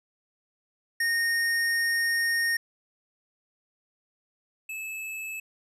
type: tone pair in turn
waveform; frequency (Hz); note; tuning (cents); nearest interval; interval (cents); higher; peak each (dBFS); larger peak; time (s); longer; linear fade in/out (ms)
square; 1848 / 2607; A#6 / E7; -16 / -20; tritone; 596; second; -24 / -34; first; 1-2.57 / 4.69-5.4; first; 5
effects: resampled to 32000 Hz